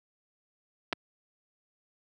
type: clicks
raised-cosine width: 0.3 ms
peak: -14 dBFS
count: 2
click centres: 0.927 / 0.93 s
effects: high-pass 150 Hz 12 dB/octave